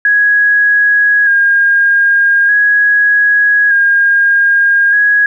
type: tone with vibrato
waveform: sine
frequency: 1641 Hz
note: G#6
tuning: 21 cents flat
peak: -6 dBFS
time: 0.05-5.26 s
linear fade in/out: 2 ms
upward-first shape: square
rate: 0.41 Hz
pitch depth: 24 cents each way
effects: 8-bit